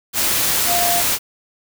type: tone in noise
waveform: sine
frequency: 698.5 Hz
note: F5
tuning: in tune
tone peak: -19 dBFS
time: 0.66-1.03 s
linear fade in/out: 50 ms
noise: white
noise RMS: -18 dBFS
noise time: 0.13-1.19 s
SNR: -4 dB
effects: none